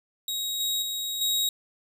sawtooth tone with level steps, 3798 Hz, A#7, 32 cents sharp, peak -25 / -22 / -26 / -20 dBFS, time 0.28-1.49 s, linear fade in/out 2 ms, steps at 0.6 / 0.82 / 1.21 s, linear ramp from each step 5 ms, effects none

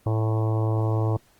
harmonic tone, 110 Hz, A2, in tune, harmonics 1 / 3 / 4 / 5 / 6 / 7 / 8 / 9 / 10, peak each -21 / -31 / -33 / -35 / -37 / -38 / -39 / -40 / -41 dBFS, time 0.06-1.17 s, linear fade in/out 5 ms, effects pink hiss -60 dBFS RMS until 1.39 s + Opus 24 kbps

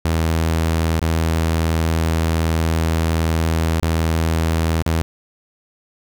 sawtooth tone with dropouts, 81.3 Hz, E2, 23 cents flat, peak -12 dBFS, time 0.05-5.02 s, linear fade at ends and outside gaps 0 ms, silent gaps 0.994-1.017 / 3.8-3.826 / 4.824-4.863 s, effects none

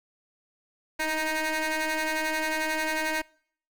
15% pulse ring-modulated tone, 311.1 Hz, D#4, in tune, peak -17 dBFS, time 0.99-3.22 s, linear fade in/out 10 ms, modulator 1250 Hz, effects noise-tail reverb RT60 0.6 s tail -26 dB re dry

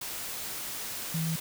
sine tone in noise, 162.3 Hz, E3, 27 cents flat, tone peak -28 dBFS, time 1.14-1.36 s, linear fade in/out 5 ms, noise white, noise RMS -37 dBFS, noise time 0.01-1.4 s, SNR +6 dB, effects none

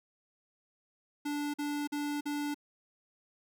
square tone bursts, 291.9 Hz, D4, 10 cents flat, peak -33 dBFS, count 4, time 1.25-2.545 s, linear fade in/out 10 ms, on 290 ms, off 45 ms, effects none

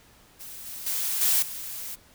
blue noise with level steps, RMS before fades -41 / -38 / -28 / -22 / -36 dBFS, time 0.39-1.96 s, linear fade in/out 20 ms, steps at 0.66 / 0.86 / 1.21 / 1.42 s, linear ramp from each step 5 ms, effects pink hiss -56 dBFS RMS until 2.14 s

